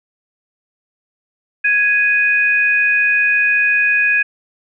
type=tone pair together; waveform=sine; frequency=1663.5 / 2489 Hz; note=G#6 / D#7; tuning=+2 / 0 cents; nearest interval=perfect fifth; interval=698 cents; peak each=-14 dBFS; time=1.64-4.23 s; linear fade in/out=10 ms; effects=none